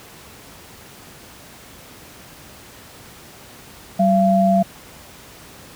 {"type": "tone pair together", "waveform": "sine", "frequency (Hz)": [191.4, 682.1], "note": ["G3", "F5"], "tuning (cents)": [-41, -41], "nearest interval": "octave + minor seventh", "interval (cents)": 2200, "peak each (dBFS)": -15, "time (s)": [3.99, 4.63], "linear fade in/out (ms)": 10, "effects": ["pink hiss -42 dBFS RMS until 5.75 s", "high-pass 60 Hz 12 dB/octave"]}